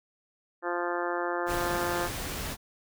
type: harmonic tone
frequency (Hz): 174.61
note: F3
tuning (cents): 0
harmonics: 2 / 3 / 4 / 5 / 6 / 7 / 8 / 9 / 10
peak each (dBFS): -33 / -35 / -36 / -37 / -38 / -38 / -39 / -40 / -40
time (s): 0.62-2.1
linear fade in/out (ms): 50
type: noise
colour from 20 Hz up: pink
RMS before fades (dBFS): -35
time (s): 1.46-2.57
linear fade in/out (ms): 50
effects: none